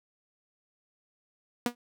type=tone with exponential decay; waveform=sawtooth; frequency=241.2 Hz; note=B3; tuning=41 cents flat; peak=-18 dBFS; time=1.66-1.75 s; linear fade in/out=2 ms; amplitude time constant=18 ms; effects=none